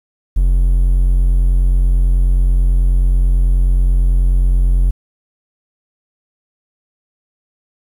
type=tone; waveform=triangle; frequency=44.63 Hz; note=F1; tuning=38 cents sharp; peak=-7 dBFS; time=0.36-4.91 s; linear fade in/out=10 ms; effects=8-bit